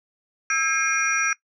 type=tone cluster; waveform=sine; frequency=1313 / 1614 / 2149 / 2434 / 5740 Hz; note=E6 / G#6 / C7 / D#7 / F8; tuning=-7 / -50 / +46 / -39 / +47 cents; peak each=-26 / -24 / -28 / -25 / -25 dBFS; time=0.5-1.33 s; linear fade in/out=2 ms; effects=noise-tail reverb RT60 0.1 s tail -21 dB re dry + tanh soft clip ceiling -10 dBFS